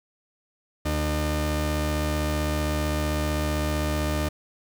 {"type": "tone pair together", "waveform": "sawtooth", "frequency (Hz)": [75.6, 302.4], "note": ["D#2", "D#4"], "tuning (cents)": [-49, -49], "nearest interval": "2 octaves", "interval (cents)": 2400, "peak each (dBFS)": [-21, -23], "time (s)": [0.85, 4.29], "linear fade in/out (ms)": 10, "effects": ["10-bit"]}